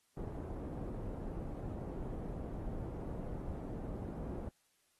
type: low-pass noise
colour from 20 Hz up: pink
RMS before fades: -42 dBFS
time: 0.17-4.49 s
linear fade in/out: 2 ms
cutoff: 500 Hz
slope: 12 dB/octave
effects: white hiss -75 dBFS RMS until 4.99 s + AAC 32 kbps